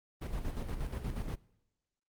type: noise with tremolo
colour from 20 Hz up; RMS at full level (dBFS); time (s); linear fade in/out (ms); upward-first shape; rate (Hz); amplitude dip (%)
brown; -35; 0.21-1.36; 10; square; 8.4; 50
effects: noise-tail reverb RT60 0.9 s tail -22 dB re dry + Opus 32 kbps